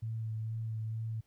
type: tone with vibrato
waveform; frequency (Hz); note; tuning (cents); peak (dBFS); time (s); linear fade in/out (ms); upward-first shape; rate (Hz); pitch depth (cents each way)
sine; 111.2; A2; +19; -34; 0.02-1.21; 10; sine; 2.2; 19
effects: pink hiss -75 dBFS RMS until 1.26 s